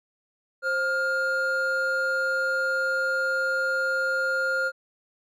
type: tone pair together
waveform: triangle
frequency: 528.2 / 1410 Hz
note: C5 / F6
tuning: +16 / +16 cents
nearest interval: octave + perfect fourth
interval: 1700 cents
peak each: -27 / -22 dBFS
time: 0.62-4.72 s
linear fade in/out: 50 ms
effects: none